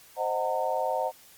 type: chord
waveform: sine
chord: C half-diminished seventh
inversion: none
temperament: equal with one note detuned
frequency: 523.3 / 622.3 / 740 / 911 Hz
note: C5 / Eb5 / Gb5 / Bb5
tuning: 0 / 0 / 0 / -40 cents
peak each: -31 dBFS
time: 0.16-1.12 s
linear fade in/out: 50 ms
effects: white hiss -54 dBFS RMS until 1.37 s + Opus 48 kbps